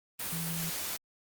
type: tone in noise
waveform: sine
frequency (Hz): 165.8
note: E3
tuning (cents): +10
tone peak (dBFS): -35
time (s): 0.32-0.7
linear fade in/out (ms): 10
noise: white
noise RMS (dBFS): -36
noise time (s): 0.19-0.97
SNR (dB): -2
effects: Opus 32 kbps